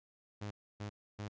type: tone bursts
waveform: sawtooth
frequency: 103.83 Hz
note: G#2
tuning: in tune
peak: -36 dBFS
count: 3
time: 0.41-1.284 s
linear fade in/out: 10 ms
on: 98 ms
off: 290 ms
effects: resampled to 16000 Hz